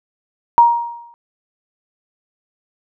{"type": "tone with exponential decay", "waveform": "sine", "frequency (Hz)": 942, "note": "A#5", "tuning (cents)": 18, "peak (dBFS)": -3, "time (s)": [0.58, 1.14], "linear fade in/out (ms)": 0, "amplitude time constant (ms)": 120, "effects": []}